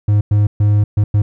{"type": "tone bursts at uneven times", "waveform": "triangle", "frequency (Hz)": 103.83, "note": "G#2", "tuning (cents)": 0, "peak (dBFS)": -7, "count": 5, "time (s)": [[0.08, 0.21], [0.31, 0.47], [0.6, 0.84], [0.97, 1.04], [1.14, 1.22]], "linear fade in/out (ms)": 5, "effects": []}